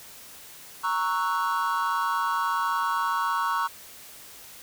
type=chord; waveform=triangle; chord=F# dominant seventh; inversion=first; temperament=equal; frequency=932.3 / 1108.7 / 1318.5 / 1480 Hz; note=A#5 / C#6 / E6 / F#6; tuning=0 / 0 / 0 / 0 cents; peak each=-27 / -25 / -29 / -31 dBFS; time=0.83-3.68 s; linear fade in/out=20 ms; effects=white hiss -46 dBFS RMS until 4.62 s